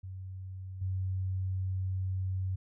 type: tone with level steps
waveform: sine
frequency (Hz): 94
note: F#2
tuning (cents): +28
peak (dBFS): -39 / -30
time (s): 0.03-2.56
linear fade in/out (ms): 10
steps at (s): 0.81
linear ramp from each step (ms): 10
effects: none